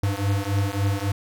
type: beating tone pair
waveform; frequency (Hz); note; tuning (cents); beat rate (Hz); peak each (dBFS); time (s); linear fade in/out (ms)
square; 98 / 101.6; G2 / G#2; 0 / -38; 3.6; -25; 0.03-1.12; 5
effects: none